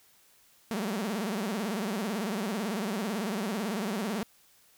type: tone with vibrato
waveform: sawtooth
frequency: 209 Hz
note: G#3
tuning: 11 cents sharp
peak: -26 dBFS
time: 0.71-4.23 s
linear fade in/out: 0 ms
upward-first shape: sine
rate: 18 Hz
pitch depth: 200 cents each way
effects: white hiss -62 dBFS RMS until 4.77 s